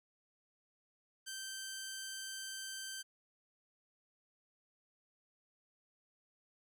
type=tone; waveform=10% pulse; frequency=1557 Hz; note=G6; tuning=12 cents flat; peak=-34 dBFS; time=1.26-3.03 s; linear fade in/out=20 ms; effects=none